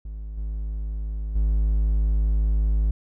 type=tone with level steps; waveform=triangle; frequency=52.6 Hz; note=G#1; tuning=23 cents sharp; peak=-29 / -24 / -16 dBFS; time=0.05-2.91 s; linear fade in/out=5 ms; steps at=0.37 / 1.35 s; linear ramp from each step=10 ms; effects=none